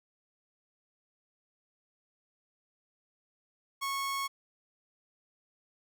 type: tone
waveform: sawtooth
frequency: 1100 Hz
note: C#6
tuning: 14 cents flat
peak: -28 dBFS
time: 3.81-4.28 s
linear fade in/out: 20 ms
effects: none